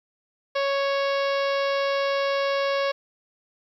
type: harmonic tone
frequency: 554.4 Hz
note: C#5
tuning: in tune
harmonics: 1 / 2 / 3 / 4 / 5 / 6 / 7 / 8 / 9 / 10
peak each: -23 / -29 / -33 / -35 / -37 / -39 / -40 / -41 / -42 / -43 dBFS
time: 0.55-2.92 s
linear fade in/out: 10 ms
effects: 10-bit